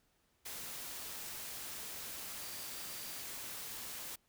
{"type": "tone in noise", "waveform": "sine", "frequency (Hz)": 4699, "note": "D8", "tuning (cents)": 0, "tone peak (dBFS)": -55, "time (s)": [2.41, 3.22], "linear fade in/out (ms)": 10, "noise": "white", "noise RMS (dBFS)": -45, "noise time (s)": [0.45, 4.16], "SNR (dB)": -13, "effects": ["pink hiss -75 dBFS RMS until 4.28 s"]}